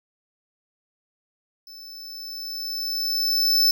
square tone with level ramp, 5274 Hz, E8, in tune, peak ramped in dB -41 to -15 dBFS, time 1.67-3.71 s, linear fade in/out 2 ms, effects none

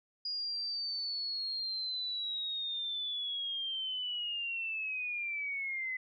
sine linear sweep, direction down, 4883 to 2016 Hz, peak -34 dBFS, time 0.25-5.97 s, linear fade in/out 5 ms, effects none

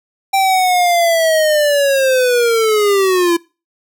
square linear sweep, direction down, 784 to 335.6 Hz, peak -11 dBFS, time 0.33-3.37 s, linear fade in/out 10 ms, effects noise-tail reverb RT60 0.3 s tail -23 dB re dry

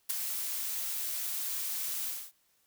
blue noise with ADSR envelope, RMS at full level -28 dBFS, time 0.09-2.32 s, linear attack 16 ms, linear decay 4 ms, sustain -7 dB, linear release 250 ms, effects white hiss -71 dBFS RMS until 2.66 s

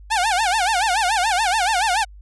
sawtooth tone with vibrato, 801 Hz, G5, 37 cents sharp, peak -13 dBFS, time 0.1-2.05 s, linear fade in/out 20 ms, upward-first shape sine, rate 7 Hz, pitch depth 220 cents each way, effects added 50 Hz sine -39 dBFS peak until 2.21 s + resampled to 24000 Hz

